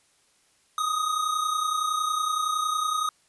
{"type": "tone pair together", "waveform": "square", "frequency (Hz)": [1225.2, 1256], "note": ["D#6", "D#6"], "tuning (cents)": [-27, 16], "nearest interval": "unison", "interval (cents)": 43, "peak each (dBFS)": [-31, -26], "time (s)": [0.78, 3.09], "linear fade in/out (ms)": 2, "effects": ["white hiss -64 dBFS RMS until 3.28 s", "resampled to 24000 Hz"]}